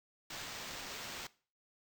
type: noise with sample-and-hold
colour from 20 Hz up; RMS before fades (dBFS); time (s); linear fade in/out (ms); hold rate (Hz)
blue; -45; 0.3-1.27; 5; 11025
effects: noise-tail reverb RT60 0.4 s tail -20 dB re dry